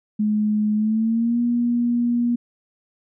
sine tone with pitch glide, 211.8 to 239.1 Hz, G#3 to A#3, +34 to +44 cents, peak -17 dBFS, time 0.19-2.36 s, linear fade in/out 10 ms, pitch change +210 cents, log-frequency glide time 0.75-1.4 s, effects none

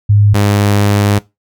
sine / sawtooth tone pair in turn, 103.1 / 102.15 Hz, G#2 / G#2, -12 / -28 cents, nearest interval unison, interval 16 cents, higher first, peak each -5 dBFS, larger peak neither, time 0.09-0.34 / 0.34-1.19 s, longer second, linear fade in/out 10 ms, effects noise-tail reverb RT60 0.2 s tail -19 dB re dry

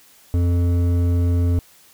sine tone with hard clipping, 87.2 Hz, F2, 2 cents flat, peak -17 dBFS, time 0.34-1.59 s, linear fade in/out 0 ms, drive 10 dB, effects white hiss -51 dBFS RMS until 1.93 s

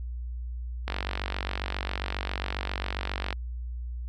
click train, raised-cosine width 0.3 ms, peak -14 dBFS, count 117, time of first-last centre 0.88-3.327 s, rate 47.4 Hz, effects added 60 Hz sine -32 dBFS peak until 4.08 s

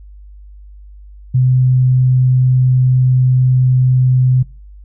sine tone, 127.9 Hz, C3, 39 cents flat, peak -8 dBFS, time 1.34-4.43 s, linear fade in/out 10 ms, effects noise-tail reverb RT60 0.3 s tail -22 dB re dry + added 50 Hz sine -34 dBFS peak until 4.84 s

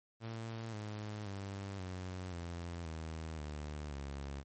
sawtooth tone with pitch steps, 113.2 / 105.62 / 98.55 / 91.95 / 85.79 / 80.04 / 74.68 / 69.68 Hz, A2 / G#2 / G2 / F#2 / F2 / D#2 / D2 / C#2, +50 / +30 / +10 / -10 / -30 / +50 / +30 / +10 cents, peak -37 dBFS, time 0.2-4.44 s, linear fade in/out 50 ms, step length 530 ms, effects MP3 32 kbps

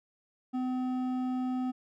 triangle tone with hard clipping, 254.5 Hz, C4, 48 cents flat, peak -31 dBFS, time 0.53-1.72 s, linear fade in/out 20 ms, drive 12 dB, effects none

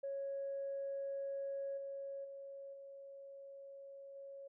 sine tone with level steps, 552 Hz, C#5, 7 cents flat, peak -38 / -42 / -47 / -50 / -48 dBFS, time 0.03-4.48 s, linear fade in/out 10 ms, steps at 1.77 / 2.24 / 2.73 / 4.15 s, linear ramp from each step 10 ms, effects tanh soft clip ceiling -34 dBFS

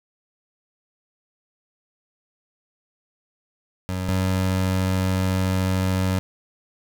25% pulse tone pair in turn, 92.5 / 93.68 Hz, F#2 / F#2, 0 / +22 cents, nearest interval unison, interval 22 cents, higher second, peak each -21 / -16 dBFS, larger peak second, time 3.89-4.09 / 4.09-6.19 s, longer second, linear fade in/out 0 ms, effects none

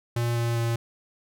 square tone with pitch steps, 118.4 / 117.38 / 116.37 Hz, A#2 / A#2 / A#2, +27 / +12 / -3 cents, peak -24 dBFS, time 0.16-0.76 s, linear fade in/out 5 ms, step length 200 ms, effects none

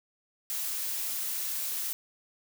blue noise, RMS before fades -33 dBFS, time 0.5-1.93 s, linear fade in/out 0 ms, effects none

